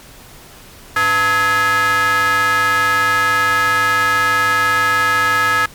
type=ring-modulated tone; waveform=square; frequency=196 Hz; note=G3; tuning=in tune; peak=-10 dBFS; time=0.96-5.66 s; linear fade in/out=5 ms; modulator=1480 Hz; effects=pink hiss -40 dBFS RMS until 5.74 s + MP3 96 kbps